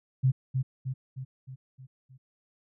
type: tone with echo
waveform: sine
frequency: 130.81 Hz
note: C3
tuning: in tune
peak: -19 dBFS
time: 0.23-0.32 s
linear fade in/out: 20 ms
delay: 310 ms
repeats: 6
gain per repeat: -5 dB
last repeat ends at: 2.18 s
effects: none